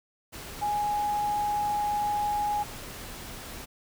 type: tone in noise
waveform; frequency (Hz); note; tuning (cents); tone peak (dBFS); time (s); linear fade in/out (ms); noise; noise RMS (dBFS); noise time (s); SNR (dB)
sine; 830.6; G#5; 0; -25; 0.61-2.64; 20; pink; -41; 0.32-3.66; +13
effects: none